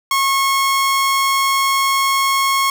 sawtooth tone, 1090 Hz, C#6, 29 cents flat, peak -10 dBFS, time 0.11-2.7 s, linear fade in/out 2 ms, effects none

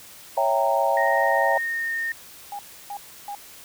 sine chord, C# diminished seventh, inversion none, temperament equal with one note detuned, 554.4 / 659.3 / 784 / 924.8 Hz, C#5 / E5 / G5 / Bb5, 0 / 0 / 0 / -14 cents, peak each -24 dBFS, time 0.37-1.58 s, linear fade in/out 5 ms
sine tone with pitch glide, 1864.7 to 1832.7 Hz, A#6 to A#6, 0 to -30 cents, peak -24 dBFS, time 0.97-2.12 s, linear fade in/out 2 ms, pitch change -30 cents, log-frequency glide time 1.16-1.92 s
sine tone bursts, 812 Hz, G#5, 39 cents flat, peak -30 dBFS, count 3, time 2.52-3.35 s, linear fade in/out 2 ms, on 70 ms, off 310 ms
effects white hiss -45 dBFS RMS until 3.64 s

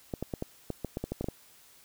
clicks, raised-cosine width 2 ms, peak -19 dBFS, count 12, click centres 0.138 / 0.226 / 0.338 / 0.424 / 0.703 / 0.847 / 0.971 / 1.04 / 1.12 / 1.21 / 1.243 / 1.286 s, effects white hiss -58 dBFS RMS until 1.84 s

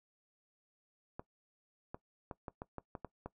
clicks, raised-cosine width 1 ms, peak -28 dBFS, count 9, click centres 1.195 / 1.945 / 2.312 / 2.482 / 2.619 / 2.783 / 2.952 / 3.047 / 3.26 s, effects noise-tail reverb RT60 0.1 s tail -19 dB re dry

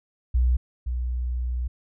sine tone pair in turn, 61.74 / 61.4 Hz, B1 / B1, 0 / -9 cents, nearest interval unison, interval 9 cents, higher first, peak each -17 / -24 dBFS, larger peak first, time 0.34-0.57 / 0.86-1.68 s, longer second, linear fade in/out 10 ms, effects none

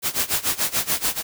white noise with tremolo, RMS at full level -20 dBFS, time 0.02-1.23 s, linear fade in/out 50 ms, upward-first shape sine, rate 6.9 Hz, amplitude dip 90%, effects none

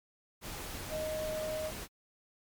sine tone in noise, 622.3 Hz, D#5, in tune, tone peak -34 dBFS, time 0.89-1.72 s, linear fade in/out 50 ms, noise pink, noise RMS -42 dBFS, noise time 0.41-1.88 s, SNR +5 dB, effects MP3 96 kbps

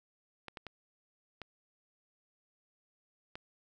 clicks, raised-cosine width 0.3 ms, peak -27 dBFS, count 5, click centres 0.483 / 0.572 / 0.667 / 1.417 / 3.355 s, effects none

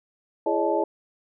sine tone cluster, 334.7 / 417.4 / 564 / 622 / 870 Hz, E4 / G#4 / C#5 / D#5 / A5, +26 / +9 / +30 / -1 / -20 cents, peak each -27 dBFS, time 0.46-0.84 s, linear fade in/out 5 ms, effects none

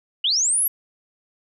sine linear sweep, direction up, 2786 to 11840 Hz, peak -17 dBFS, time 0.24-0.68 s, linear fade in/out 5 ms, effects none

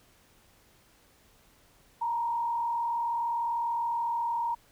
sine tone with frequency modulation, 937 Hz, A#5, 9 cents sharp, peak -27 dBFS, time 2.01-4.55 s, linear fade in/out 10 ms, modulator 40.4 Hz, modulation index 0.62, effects pink hiss -62 dBFS RMS until 4.71 s

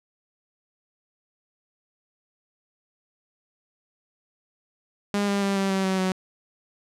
sawtooth tone with pitch steps, 203.1 / 200.3 / 197.55 / 194.83 / 192.14 / 189.5 / 186.89 Hz, G#3 / G3 / G3 / G3 / G3 / F#3 / F#3, -38 / +38 / +14 / -10 / -34 / +42 / +18 cents, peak -18 dBFS, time 5.14-6.12 s, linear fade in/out 0 ms, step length 140 ms, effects low-pass 9000 Hz 12 dB/octave

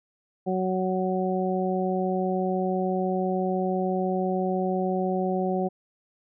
harmonic tone, 186 Hz, F#3, 9 cents sharp, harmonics 1 / 2 / 3 / 4, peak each -27 / -28 / -31 / -30 dBFS, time 0.46-5.69 s, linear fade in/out 20 ms, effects none

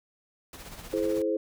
pink noise with tremolo, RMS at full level -42 dBFS, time 0.53-1.22 s, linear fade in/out 2 ms, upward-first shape sine, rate 16 Hz, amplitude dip 50%
sine chord, E augmented, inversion none, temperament equal with one note detuned, 329.6 / 425.7 / 523.3 Hz, E4 / G#4 / B#4, 0 / +43 / 0 cents, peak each -29 / -29 / -29 dBFS, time 0.93-1.37 s, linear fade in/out 5 ms
effects none

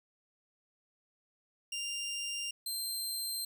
20% pulse tone pair in turn, 2794 / 4151 Hz, F7 / C8, 0 / -15 cents, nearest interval perfect fifth, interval 685 cents, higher second, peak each -31 / -29 dBFS, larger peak second, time 1.72-2.51 / 2.66-3.45 s, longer neither, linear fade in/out 5 ms, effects none

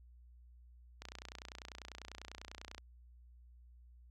click train, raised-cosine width 0.2 ms, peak -29 dBFS, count 54, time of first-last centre 1.02-2.781 s, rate 30.1 Hz, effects added 60 Hz sine -57 dBFS peak until 4.1 s

